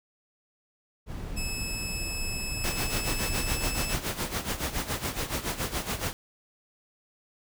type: noise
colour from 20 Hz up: brown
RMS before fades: -34 dBFS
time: 1.06-4.02 s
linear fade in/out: 50 ms
type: tone with pitch glide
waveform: 15% pulse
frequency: 2600 to 2618 Hz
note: E7 to E7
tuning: -24 to -13 cents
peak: -26 dBFS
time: 1.36-3.95 s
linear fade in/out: 20 ms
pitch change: +11 cents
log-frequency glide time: 2.74-3.61 s
type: noise with tremolo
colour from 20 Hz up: pink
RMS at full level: -29 dBFS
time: 2.64-6.13 s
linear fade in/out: 0 ms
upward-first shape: sine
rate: 7.1 Hz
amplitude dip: 75%
effects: none